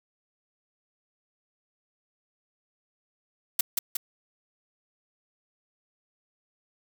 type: noise with echo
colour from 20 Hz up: blue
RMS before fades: -22 dBFS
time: 3.59-3.61 s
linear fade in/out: 5 ms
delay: 180 ms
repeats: 2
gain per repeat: -3 dB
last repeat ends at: 3.97 s
effects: none